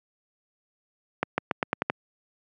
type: accelerating click train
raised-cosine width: 0.5 ms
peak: -8 dBFS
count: 7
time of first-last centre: 1.23-1.899 s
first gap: 150 ms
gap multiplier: 0.88
effects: high-pass 150 Hz 12 dB/octave